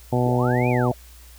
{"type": "harmonic tone", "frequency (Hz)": 123.6, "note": "B2", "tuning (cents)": 2, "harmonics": [1, 2, 3, 4, 5, 6, 7], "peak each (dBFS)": [-21, -24, -26, -27, -28, -29, -29], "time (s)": [0.12, 0.92], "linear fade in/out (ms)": 10}
{"type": "linear two-way sweep", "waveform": "sine", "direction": "up then down", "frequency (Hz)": [216.7, 2516, 531], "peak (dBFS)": -29, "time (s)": [0.25, 0.94], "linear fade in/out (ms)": 20, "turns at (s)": 0.69}
{"effects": ["added 60 Hz sine -44 dBFS peak until 1.38 s", "white hiss -50 dBFS RMS until 1.38 s"]}